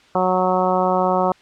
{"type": "harmonic tone", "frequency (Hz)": 184.2, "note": "F#3", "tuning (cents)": -7, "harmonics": [1, 2, 3, 4, 5, 6, 7], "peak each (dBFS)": [-24, -24, -21, -21, -23, -25, -27], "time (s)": [0.15, 1.32], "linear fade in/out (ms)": 2, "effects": ["white hiss -51 dBFS RMS until 1.41 s", "low-pass 4000 Hz 12 dB/octave"]}